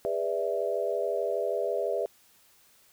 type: chord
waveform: sine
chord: E dominant seventh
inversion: first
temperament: equal with one note detuned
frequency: 407.5 / 493.9 / 587.3 / 659.3 Hz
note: G#4 / B4 / D5 / E5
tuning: -33 / 0 / 0 / 0 cents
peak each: -32 dBFS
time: 0.05-2.06 s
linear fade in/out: 0 ms
effects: white hiss -61 dBFS RMS until 2.92 s